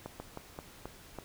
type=slowing click train; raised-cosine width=1 ms; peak=-26 dBFS; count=6; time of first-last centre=0.06-1.187 s; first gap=140 ms; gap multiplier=1.24; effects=pink hiss -54 dBFS RMS until 1.24 s